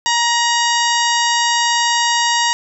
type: harmonic tone with a mistuned harmonic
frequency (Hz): 941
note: A#5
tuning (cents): +16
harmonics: 1 / 2 / 3 / 4 / 5 / 6 / 7 / 8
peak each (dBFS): -17 / -20 / -22 / -23 / -24 / -25 / -25 / -26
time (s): 0.06-2.53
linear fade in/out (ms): 0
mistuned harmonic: 3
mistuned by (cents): +42
effects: none